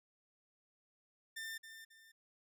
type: tone with echo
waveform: sawtooth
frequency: 1795 Hz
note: A6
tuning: 34 cents sharp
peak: -39 dBFS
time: 1.36-1.58 s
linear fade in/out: 10 ms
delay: 270 ms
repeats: 2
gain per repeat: -9 dB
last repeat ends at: 2.12 s
effects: none